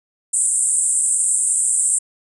white band-pass noise, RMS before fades -18 dBFS, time 0.33-1.99 s, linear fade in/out 10 ms, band 7700 to 9300 Hz, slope 96 dB/octave, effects none

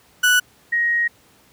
35% pulse / sine tone pair in turn, 1480 / 1882 Hz, F#6 / A#6, 0 / +16 cents, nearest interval major third, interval 416 cents, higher second, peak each -11 / -16 dBFS, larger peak first, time 0.23-0.4 / 0.72-1.08 s, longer second, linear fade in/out 10 ms, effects pink hiss -54 dBFS RMS until 1.52 s + high-pass 80 Hz 12 dB/octave

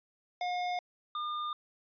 square tone pair in turn, 717 / 1209.3 Hz, F5 / D#6, +45 / -50 cents, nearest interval major sixth, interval 905 cents, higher second, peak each -32 / -34 dBFS, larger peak first, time 0.41-0.79 / 1.15-1.53 s, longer neither, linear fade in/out 2 ms, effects resampled to 11025 Hz

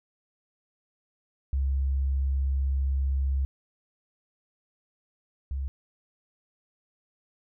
sine tone pair in turn, 67.7 / 67.96 Hz, C#2 / C#2, -40 / -34 cents, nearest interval unison, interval 6 cents, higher second, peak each -23 / -28 dBFS, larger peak first, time 1.53-3.45 / 5.51-5.68 s, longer first, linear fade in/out 0 ms, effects none

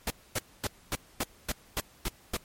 pink noise bursts, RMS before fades -30 dBFS, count 9, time 0.07-2.367 s, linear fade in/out 2 ms, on 33 ms, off 250 ms, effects pink hiss -58 dBFS RMS until 2.44 s + MP3 64 kbps

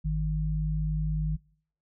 sine tone pair together, 51.73 / 155.2 Hz, G#1 / D#3, -6 / -4 cents, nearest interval octave + perfect fifth, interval 1902 cents, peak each -28 dBFS, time 0.04-1.37 s, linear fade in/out 20 ms, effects noise-tail reverb RT60 0.6 s tail -25 dB re dry

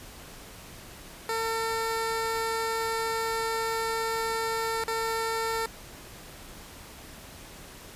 15% pulse tone with dropouts, 451.1 Hz, A4, 43 cents sharp, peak -21 dBFS, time 1.29-5.66 s, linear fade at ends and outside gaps 2 ms, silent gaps 4.839-4.879 s, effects pink hiss -46 dBFS RMS until 7.95 s + resampled to 32000 Hz

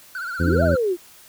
triangle tone with vibrato, 1451 Hz, F#6, 34 cents flat, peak -25 dBFS, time 0.15-0.77 s, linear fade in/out 2 ms, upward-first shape triangle, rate 16 Hz, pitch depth 130 cents each way
harmonic tone, 85.4 Hz, F2, 38 cents flat, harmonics 1 / 2 / 3 / 4 / 5 / 6, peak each -20 / -23 / -25 / -28 / -33 / -31 dBFS, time 0.39-0.76 s, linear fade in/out 20 ms
sine exponential two-way sweep, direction up then down, 220 to 680 to 334.2 Hz, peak -18 dBFS, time 0.43-0.97 s, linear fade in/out 50 ms, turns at 0.63 s
effects white hiss -48 dBFS RMS until 1.28 s

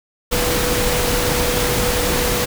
sine tone in noise, 490.6 Hz, B4, 12 cents flat, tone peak -22 dBFS, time 0.31-2.46 s, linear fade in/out 20 ms, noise pink, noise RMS -19 dBFS, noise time 0.31-2.46 s, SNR -6 dB, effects none

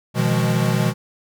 square chord, F half-diminished seventh, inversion second, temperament equal with one note detuned, 123.47 / 158.19 / 174.61 / 207.7 Hz, Cb3 / Eb3 / F3 / Ab3, 0 / +29 / 0 / 0 cents, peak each -21 / -23 / -24 / -25 dBFS, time 0.14-0.94 s, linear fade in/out 50 ms, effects none

